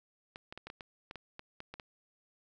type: clicks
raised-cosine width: 0.3 ms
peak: -28 dBFS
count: 12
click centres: 0.359 / 0.525 / 0.576 / 0.67 / 0.701 / 0.808 / 1.111 / 1.157 / 1.394 / 1.604 / 1.74 / 1.798 s
effects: none